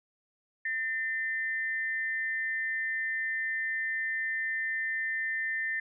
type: tone pair together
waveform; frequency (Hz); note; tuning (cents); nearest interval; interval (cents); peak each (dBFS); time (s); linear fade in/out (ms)
sine; 1800 / 2044; A6 / C7; +39 / -41; major second; 220; -30 / -36; 0.65-5.8; 5
effects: none